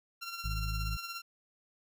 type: tone with tremolo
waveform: 15% pulse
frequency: 1370 Hz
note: F6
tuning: 34 cents flat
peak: -30 dBFS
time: 0.21-1.22 s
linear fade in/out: 20 ms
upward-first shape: triangle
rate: 17 Hz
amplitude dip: 60%
type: harmonic tone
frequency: 53 Hz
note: G#1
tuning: 36 cents sharp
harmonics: 1 / 2 / 3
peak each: -33 / -39 / -43 dBFS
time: 0.44-0.97 s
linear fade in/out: 10 ms
effects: none